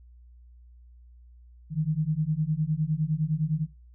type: beating tone pair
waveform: sine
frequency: 150.2 / 160 Hz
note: D3 / D#3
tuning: +39 / +49 cents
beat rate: 9.8 Hz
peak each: -27 dBFS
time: 1.7-3.67 s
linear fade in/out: 50 ms
effects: noise-tail reverb RT60 0.3 s tail -17 dB re dry + added 60 Hz sine -49 dBFS peak until 3.94 s